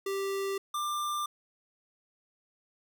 square tone pair in turn, 392 / 1189 Hz, G4 / D6, 0 / +21 cents, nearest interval octave + perfect fifth, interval 1921 cents, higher second, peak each -31 / -31 dBFS, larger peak neither, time 0.06-0.58 / 0.74-1.26 s, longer neither, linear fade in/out 5 ms, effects none

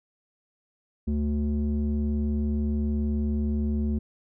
square tone with low-pass filter, 73.42 Hz, D2, in tune, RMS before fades -26 dBFS, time 1.07-3.99 s, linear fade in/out 10 ms, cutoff 270 Hz, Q 5.9, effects none

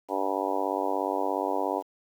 harmonic tone, 97 Hz, G2, 18 cents flat, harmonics 3 / 4 / 5 / 6 / 7 / 8 / 9 / 10, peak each -34 / -34 / -34 / -34 / -34 / -34 / -34 / -34 dBFS, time 0.08-1.83 s, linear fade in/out 50 ms, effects 9-bit

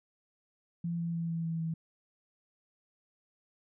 sine tone with pitch steps, 170 / 168.53 / 167.08 / 165.64 / 164.21 / 162.79 Hz, F3 / E3 / E3 / E3 / E3 / E3, -46 / +39 / +24 / +9 / -6 / -21 cents, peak -31 dBFS, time 0.84-1.74 s, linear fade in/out 5 ms, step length 150 ms, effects none

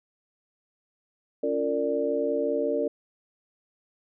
sine tone cluster, 281.1 / 346.4 / 457.8 / 587 Hz, C#4 / F4 / A#4 / D5, +24 / -14 / -31 / -1 cents, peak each -31 / -33 / -27 / -28 dBFS, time 1.43-2.88 s, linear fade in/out 5 ms, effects none

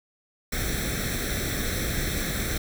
pink noise with comb filter, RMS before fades -28 dBFS, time 0.52-2.58 s, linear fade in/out 5 ms, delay 0.52 ms, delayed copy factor +0.8, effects none

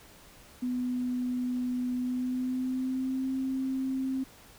sine tone with pitch glide, 249.1 to 263.9 Hz, B3 to C4, +15 to +15 cents, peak -28 dBFS, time 0.62-4.24 s, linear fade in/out 10 ms, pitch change +100 cents, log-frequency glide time 1.96-3.32 s, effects pink hiss -54 dBFS RMS until 4.58 s

